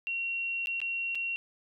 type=tone with dropouts; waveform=sine; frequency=2740 Hz; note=F7; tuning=34 cents flat; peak=-30 dBFS; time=0.07-1.36 s; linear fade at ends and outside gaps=0 ms; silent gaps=0.659-0.671 / 0.803-0.816 / 1.149-1.154 s; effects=none